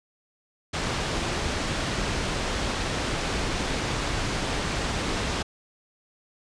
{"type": "low-pass noise", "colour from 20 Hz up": "pink", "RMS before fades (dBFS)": -28, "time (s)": [0.73, 5.43], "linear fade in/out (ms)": 10, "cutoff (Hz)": 5900, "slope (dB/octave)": 12, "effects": ["resampled to 22050 Hz"]}